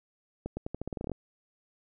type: accelerating click train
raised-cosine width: 2 ms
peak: -21 dBFS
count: 13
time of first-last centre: 0.46-1.117 s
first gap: 110 ms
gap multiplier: 0.86
effects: none